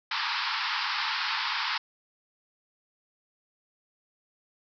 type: band-pass noise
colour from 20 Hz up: pink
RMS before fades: -30 dBFS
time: 0.11-1.78 s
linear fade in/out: 5 ms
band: 850 to 5200 Hz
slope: 96 dB/octave
effects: none